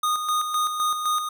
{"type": "tone with tremolo", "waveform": "square", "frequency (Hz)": 1233, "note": "D#6", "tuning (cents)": -16, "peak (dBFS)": -21, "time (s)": [0.03, 1.29], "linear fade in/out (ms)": 5, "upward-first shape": "square", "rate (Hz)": 3.9, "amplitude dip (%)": 50, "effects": []}